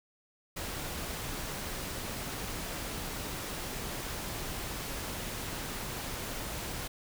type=noise; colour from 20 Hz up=pink; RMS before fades=-38 dBFS; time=0.56-6.88 s; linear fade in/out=10 ms; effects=none